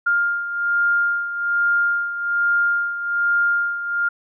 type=beating tone pair; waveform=sine; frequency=1404 / 1405.2 Hz; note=F6 / F6; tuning=+9 / +10 cents; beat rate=1.2 Hz; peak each=-18 / -24 dBFS; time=0.06-4.09 s; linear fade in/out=10 ms; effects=none